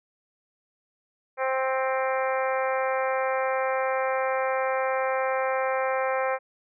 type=harmonic tone; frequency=262.9 Hz; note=C4; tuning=8 cents sharp; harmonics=2 / 3 / 4 / 5 / 6 / 7 / 8 / 9; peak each=-26 / -30 / -32 / -34 / -36 / -37 / -38 / -39 dBFS; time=1.37-6.39 s; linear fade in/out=50 ms; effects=none